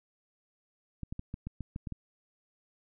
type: clicks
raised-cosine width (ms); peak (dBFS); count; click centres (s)
5; -25; 9; 1.033 / 1.125 / 1.194 / 1.341 / 1.47 / 1.607 / 1.761 / 1.872 / 1.923
effects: none